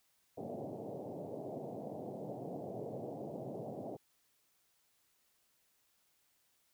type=band-pass noise; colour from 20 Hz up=white; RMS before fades=-44 dBFS; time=0.37-3.97 s; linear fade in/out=10 ms; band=110 to 710 Hz; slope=48 dB/octave; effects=white hiss -75 dBFS RMS until 6.73 s